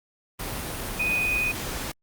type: tone in noise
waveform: sine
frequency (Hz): 2489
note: D#7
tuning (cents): 0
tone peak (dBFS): -22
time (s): 0.99-1.52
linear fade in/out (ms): 10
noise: pink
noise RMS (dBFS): -32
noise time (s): 0.39-1.92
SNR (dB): +7
effects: Opus 32 kbps